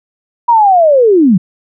sine linear sweep, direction down, 969 to 164.81 Hz, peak -4 dBFS, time 0.48-1.38 s, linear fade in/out 10 ms, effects none

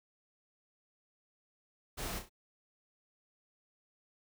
pink noise with echo, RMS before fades -40 dBFS, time 1.97-2.2 s, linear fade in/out 20 ms, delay 32 ms, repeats 3, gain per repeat -7 dB, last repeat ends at 2.296 s, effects none

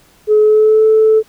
sine tone with pitch glide, 426 to 437.5 Hz, G#4 to A4, +44 to -10 cents, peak -5 dBFS, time 0.27-1.23 s, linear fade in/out 50 ms, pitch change +46 cents, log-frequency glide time 0.4-0.85 s, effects tanh soft clip ceiling -2 dBFS + pink hiss -49 dBFS RMS until 1.28 s

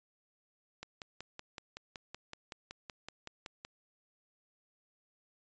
click train, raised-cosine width 0.2 ms, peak -26 dBFS, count 16, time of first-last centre 0.83-3.65 s, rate 5.32 Hz, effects resampled to 16000 Hz

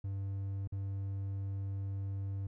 triangle tone with dropouts, 98 Hz, G2, in tune, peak -33 dBFS, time 0.04-2.47 s, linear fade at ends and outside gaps 5 ms, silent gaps 0.675-0.722 s, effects none

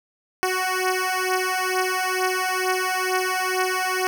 10% pulse beating tone pair, 370 / 372.2 Hz, F#4 / F#4, 0 / +10 cents, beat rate 2.2 Hz, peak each -16 dBFS, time 0.43-4.07 s, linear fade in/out 0 ms, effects none

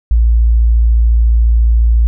sine tone, 57.1 Hz, A#1, 35 cents flat, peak -6 dBFS, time 0.11-2.07 s, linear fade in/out 0 ms, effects none

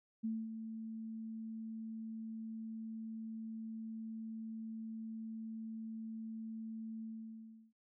sine tone with ADSR envelope, 222.6 Hz, A3, 20 cents sharp, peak -34 dBFS, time 0.23-7.73 s, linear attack 19 ms, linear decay 230 ms, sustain -8 dB, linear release 700 ms, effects none

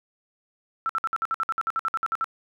sine tone bursts, 1331 Hz, E6, 16 cents sharp, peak -22 dBFS, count 16, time 0.86-2.243 s, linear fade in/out 0 ms, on 33 ms, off 57 ms, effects none

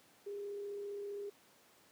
sine tone with frequency modulation, 405.9 Hz, G#4, 40 cents flat, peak -40 dBFS, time 0.26-1.3 s, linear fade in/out 10 ms, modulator 35.1 Hz, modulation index 0.21, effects pink hiss -65 dBFS RMS until 1.91 s + high-pass 200 Hz 12 dB/octave

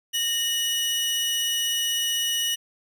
sawtooth tone pair together, 1845.2 / 2929 Hz, A#6 / F#7, -18 / -18 cents, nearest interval minor sixth, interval 800 cents, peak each -31 / -20 dBFS, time 0.13-2.56 s, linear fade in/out 20 ms, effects none

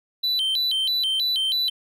triangle tone with vibrato, 3520 Hz, A7, in tune, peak -19 dBFS, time 0.23-1.7 s, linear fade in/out 10 ms, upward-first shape square, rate 3.1 Hz, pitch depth 210 cents each way, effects none

